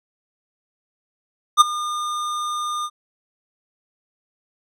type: tone with ADSR envelope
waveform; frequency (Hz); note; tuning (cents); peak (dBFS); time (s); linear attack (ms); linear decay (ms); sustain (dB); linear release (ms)
square; 1212; D#6; -46; -6; 1.57-2.9; 38; 17; -18; 53
effects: low-pass 9000 Hz 12 dB/octave